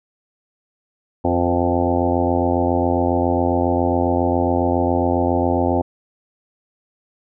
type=harmonic tone with a mistuned harmonic; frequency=87.31 Hz; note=F2; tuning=in tune; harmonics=1 / 2 / 3 / 4 / 5 / 6 / 7 / 8 / 9 / 10; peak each=-23 / -31 / -21 / -23 / -30 / -24 / -26 / -26 / -25 / -28 dBFS; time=1.24-5.82 s; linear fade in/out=10 ms; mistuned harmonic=6; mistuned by=-18 cents; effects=none